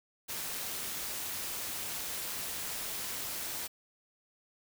white noise with amplitude modulation, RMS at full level -36 dBFS, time 0.28-3.68 s, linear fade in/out 20 ms, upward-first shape sine, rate 209 Hz, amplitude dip 45%, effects none

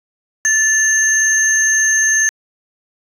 sine tone pair together, 1752 / 6331 Hz, A6 / G8, -8 / +16 cents, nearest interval octave + minor seventh, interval 2224 cents, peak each -12 dBFS, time 0.45-2.29 s, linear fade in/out 0 ms, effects tanh soft clip ceiling -7 dBFS

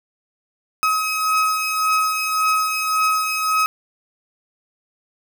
35% pulse beating tone pair, 1272 / 1273.8 Hz, D#6 / D#6, +38 / +40 cents, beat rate 1.8 Hz, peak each -17 / -22 dBFS, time 0.83-3.66 s, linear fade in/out 0 ms, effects none

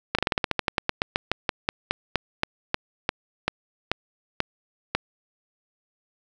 slowing click train, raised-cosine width 0.3 ms, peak -5 dBFS, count 26, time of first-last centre 0.15-4.95 s, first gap 36 ms, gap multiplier 1.12, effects none

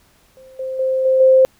sine tone with level steps, 523.3 Hz, C5, in tune, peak -40 / -22 / -15 / -11 / -7 dBFS, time 0.37-1.45 s, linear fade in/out 0 ms, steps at 0.59 / 0.79 / 1.05 / 1.2 s, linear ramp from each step 5 ms, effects pink hiss -55 dBFS RMS until 1.59 s

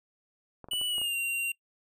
clicks, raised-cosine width 1 ms, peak -31 dBFS, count 6, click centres 0.643 / 0.686 / 0.734 / 0.814 / 0.982 / 1.016 s
square tone with pitch glide, 2960 to 2762 Hz, F#7 to F7, 0 to -20 cents, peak -29 dBFS, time 0.71-1.52 s, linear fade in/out 5 ms, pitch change -120 cents, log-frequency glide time 0.88-1.16 s
effects noise-tail reverb RT60 0.1 s tail -23 dB re dry

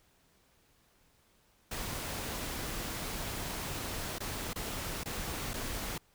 pink noise with dropouts, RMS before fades -38 dBFS, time 1.71-5.98 s, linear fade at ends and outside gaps 5 ms, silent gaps 4.185-4.203 / 4.533-4.558 / 5.036-5.057 / 5.535-5.539 s, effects pink hiss -68 dBFS RMS until 6.14 s

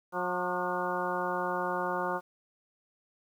harmonic tone with a mistuned harmonic, 180 Hz, F#3, 47 cents flat, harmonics 1 / 2 / 3 / 4 / 5 / 6 / 7 / 8, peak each -41 / -37 / -36 / -38 / -35 / -38 / -38 / -38 dBFS, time 0.12-2.21 s, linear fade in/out 50 ms, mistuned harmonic 7, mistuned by -69 cents, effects 10-bit

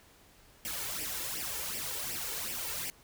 white noise with flanger, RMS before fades -37 dBFS, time 0.65-2.9 s, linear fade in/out 0 ms, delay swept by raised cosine 0.37 to 2.27 ms, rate 2.7 Hz, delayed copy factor +0.7, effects pink hiss -60 dBFS RMS until 3.03 s

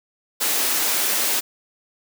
white high-pass noise, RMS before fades -21 dBFS, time 0.4-1.41 s, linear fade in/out 20 ms, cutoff 230 Hz, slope 24 dB/octave, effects none

